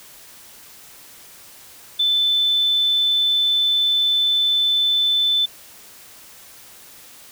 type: tone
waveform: sine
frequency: 3520 Hz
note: A7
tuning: in tune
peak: -15 dBFS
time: 1.99-5.46 s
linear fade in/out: 10 ms
effects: white hiss -44 dBFS RMS until 7.31 s